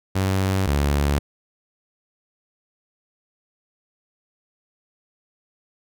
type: tone pair in turn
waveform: sawtooth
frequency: 95.6 / 71.62 Hz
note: G2 / D2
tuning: -43 / -43 cents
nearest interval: perfect fourth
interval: 500 cents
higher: first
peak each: -15 / -14 dBFS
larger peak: second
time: 0.15-0.67 / 0.67-1.19 s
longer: neither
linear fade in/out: 10 ms
effects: none